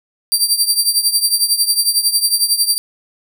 20% pulse tone with tremolo, 4699 Hz, D8, in tune, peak -3 dBFS, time 0.32-2.78 s, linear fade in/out 0 ms, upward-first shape triangle, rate 11 Hz, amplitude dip 85%, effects none

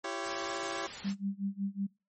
15% pulse chord, C# diminished, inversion first, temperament equal with one note detuned, 336.9 / 392 / 554.4 Hz, E4 / G4 / C#5, +38 / 0 / 0 cents, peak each -33 dBFS, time 0.04-0.87 s, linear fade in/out 5 ms
white noise, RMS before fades -42 dBFS, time 0.22-1.15 s, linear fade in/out 50 ms
sine tone with tremolo, 197.7 Hz, G3, 15 cents sharp, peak -29 dBFS, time 1.04-1.87 s, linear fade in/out 10 ms, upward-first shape sine, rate 5.4 Hz, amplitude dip 95%
effects noise-tail reverb RT60 0.3 s tail -25 dB re dry + MP3 32 kbps

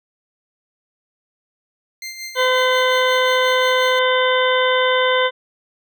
20% pulse tone with tremolo, 2093 Hz, C7, in tune, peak -22 dBFS, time 2.02-3.99 s, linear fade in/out 2 ms, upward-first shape sine, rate 5.6 Hz, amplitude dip 55%
harmonic tone, 510 Hz, C5, 44 cents flat, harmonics 1 / 2 / 3 / 4 / 6 / 7, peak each -17 / -20 / -22 / -23 / -25 / -25 dBFS, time 2.35-5.31 s, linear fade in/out 50 ms
effects none

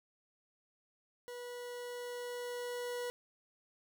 40% pulse tone with level ramp, 487.4 Hz, B4, 23 cents flat, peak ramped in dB -43 to -36 dBFS, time 1.28-3.1 s, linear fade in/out 0 ms, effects none

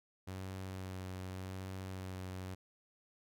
sawtooth tone with vibrato, 93.8 Hz, F#2, 24 cents sharp, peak -38 dBFS, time 0.27-2.55 s, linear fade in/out 10 ms, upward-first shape sine, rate 0.86 Hz, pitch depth 17 cents each way, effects none

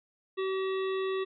harmonic tone, 381.6 Hz, G4, 47 cents flat, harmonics 1 / 3 / 5 / 7 / 9 / 10, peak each -29 / -39 / -43 / -46 / -48 / -49 dBFS, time 0.37-1.25 s, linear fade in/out 20 ms, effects none

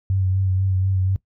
sine tone with vibrato, 94.7 Hz, F#2, 41 cents sharp, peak -17 dBFS, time 0.1-1.16 s, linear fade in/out 0 ms, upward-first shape sine, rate 4.1 Hz, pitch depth 29 cents each way, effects noise-tail reverb RT60 0.1 s tail -19 dB re dry

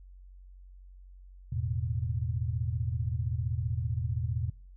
sine chord, E suspended fourth, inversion none, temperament equal with one note detuned, 82.41 / 108.05 / 123.47 Hz, E2 / A2 / B2, 0 / -31 / 0 cents, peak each -33 dBFS, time 1.52-4.5 s, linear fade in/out 5 ms, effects noise-tail reverb RT60 0.4 s tail -25 dB re dry + added 46 Hz sine -48 dBFS peak until 4.76 s

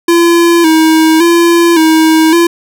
square tone with vibrato, 329.3 Hz, E4, 2 cents flat, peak -5 dBFS, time 0.08-2.47 s, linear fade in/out 5 ms, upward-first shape square, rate 0.89 Hz, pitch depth 58 cents each way, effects none

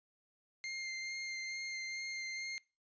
sawtooth tone with vibrato, 2108 Hz, C7, 12 cents sharp, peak -36 dBFS, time 0.64-2.58 s, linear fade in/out 0 ms, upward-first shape sine, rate 2.3 Hz, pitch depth 14 cents each way, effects noise-tail reverb RT60 0.3 s tail -23 dB re dry + resampled to 16000 Hz

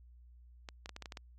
clicks, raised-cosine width 0.2 ms, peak -27 dBFS, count 8, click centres 0.688 / 0.859 / 0.893 / 0.964 / 1.023 / 1.058 / 1.122 / 1.172 s, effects added 60 Hz sine -55 dBFS peak until 1.38 s + AAC 48 kbps

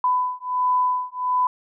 sine beating tone pair, 1000 / 1001.4 Hz, B5 / B5, +21 / +24 cents, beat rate 1.4 Hz, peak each -22 dBFS, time 0.04-1.47 s, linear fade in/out 2 ms, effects none

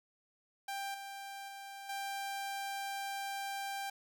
sawtooth tone with level steps, 790 Hz, G5, 13 cents sharp, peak -34 / -40 / -42 / -34 dBFS, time 0.68-3.9 s, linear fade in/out 5 ms, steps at 0.94 / 1.48 / 1.89 s, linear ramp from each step 5 ms, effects none

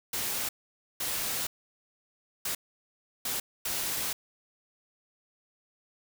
white noise bursts at uneven times, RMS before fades -32 dBFS, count 5, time 0.13-0.49 / 1-1.47 / 2.45-2.55 / 3.25-3.4 / 3.65-4.13 s, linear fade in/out 5 ms, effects none

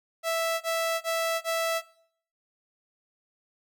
sawtooth tone bursts, 659 Hz, E5, 1 cent flat, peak -21 dBFS, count 4, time 0.23-1.819 s, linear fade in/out 50 ms, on 380 ms, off 23 ms, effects noise-tail reverb RT60 0.6 s tail -21 dB re dry

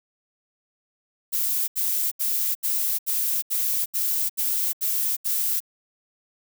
violet noise bursts, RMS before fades -24 dBFS, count 10, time 1.32-5.604 s, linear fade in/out 20 ms, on 360 ms, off 76 ms, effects none

